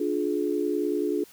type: chord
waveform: sine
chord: D diminished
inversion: none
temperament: just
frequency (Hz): 293.7 / 352.4 / 422.9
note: D4 / F4 / Ab4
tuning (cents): 0 / +16 / +31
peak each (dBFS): -28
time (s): 0-1.24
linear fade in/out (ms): 5
effects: white hiss -53 dBFS RMS until 1.32 s